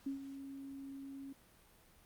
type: tone with ADSR envelope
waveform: sine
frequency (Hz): 273.7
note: C#4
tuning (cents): -22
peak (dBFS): -35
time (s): 0.06-1.33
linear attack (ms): 7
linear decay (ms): 120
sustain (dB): -10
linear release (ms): 6
effects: pink hiss -65 dBFS RMS until 2.05 s + Opus 48 kbps